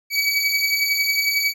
25% pulse beating tone pair, 2272 / 2283 Hz, C#7 / D7, +42 / -50 cents, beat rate 11 Hz, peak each -16 / -19 dBFS, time 0.1-1.54 s, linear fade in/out 50 ms, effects none

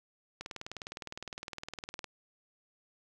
click train, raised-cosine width 0.2 ms, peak -23 dBFS, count 33, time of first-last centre 0.41-2.043 s, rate 19.6 Hz, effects none

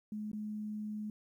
sine tone with dropouts, 212.1 Hz, G#3, 37 cents sharp, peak -37 dBFS, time 0.12-1.1 s, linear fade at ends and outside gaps 2 ms, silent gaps 0.316-0.331 s, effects 12-bit

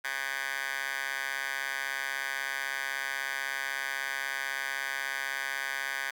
10% pulse tone with high-pass filter, 136.2 Hz, C#3, 30 cents flat, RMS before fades -34 dBFS, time 0.04-6.11 s, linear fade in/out 10 ms, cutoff 1500 Hz, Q 6.8, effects 10-bit

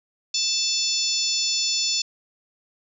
harmonic tone with a mistuned harmonic, 880 Hz, A5, in tune, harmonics 3 / 4 / 5 / 6 / 7 / 8, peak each -33 / -29 / -27 / -25 / -31 / -29 dBFS, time 0.34-2.02 s, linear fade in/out 5 ms, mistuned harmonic 7, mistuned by -50 cents, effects none

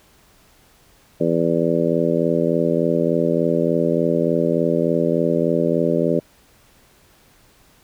harmonic tone, 83.4 Hz, E2, 21 cents sharp, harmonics 2 / 3 / 4 / 5 / 6 / 7, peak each -23 / -23 / -23 / -23 / -23 / -23 dBFS, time 1.2-6.2 s, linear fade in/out 10 ms, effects pink hiss -54 dBFS RMS until 7.83 s

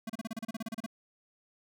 square tone bursts, 223.7 Hz, A3, 29 cents sharp, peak -35 dBFS, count 14, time 0.07-0.863 s, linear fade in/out 5 ms, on 26 ms, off 33 ms, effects none

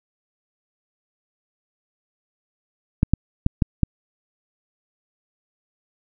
clicks, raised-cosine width 5 ms, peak -3 dBFS, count 5, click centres 3.031 / 3.136 / 3.464 / 3.622 / 3.833 s, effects none

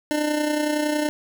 25% pulse tone with amplitude modulation, 300 Hz, D4, 37 cents sharp, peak -15 dBFS, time 0.11-1.09 s, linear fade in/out 0 ms, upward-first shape sine, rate 30.8 Hz, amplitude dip 50%, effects none

